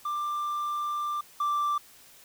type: tone pair in turn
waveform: triangle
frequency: 1185 / 1174.8 Hz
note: D6 / D6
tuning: +15 / 0 cents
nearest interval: unison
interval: 15 cents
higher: first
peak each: -26 / -22 dBFS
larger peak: second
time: 0.05-1.21 / 1.4-1.78 s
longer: first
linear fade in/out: 5 ms
effects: tanh soft clip ceiling -18 dBFS + white hiss -54 dBFS RMS until 2.24 s